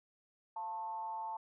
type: tone with frequency modulation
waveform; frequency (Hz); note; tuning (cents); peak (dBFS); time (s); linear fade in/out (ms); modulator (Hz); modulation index
sine; 887; A5; +14; -38; 0.56-1.37; 5; 194; 0.48
effects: none